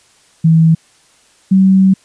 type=tone pair in turn; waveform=sine; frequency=162.2 / 190.84 Hz; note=E3 / G3; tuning=-28 / -46 cents; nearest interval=minor third; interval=282 cents; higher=second; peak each=-5 dBFS; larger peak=neither; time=0.44-0.75 / 1.51-1.94 s; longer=second; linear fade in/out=10 ms; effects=white hiss -50 dBFS RMS until 2.04 s + resampled to 22050 Hz